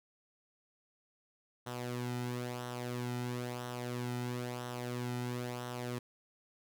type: tone with flanger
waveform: sawtooth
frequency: 122.8 Hz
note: B2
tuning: 9 cents flat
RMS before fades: -39 dBFS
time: 1.66-5.99 s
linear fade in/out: 10 ms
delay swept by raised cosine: 0.42 to 1.82 ms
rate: 1 Hz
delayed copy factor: -0.6
effects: none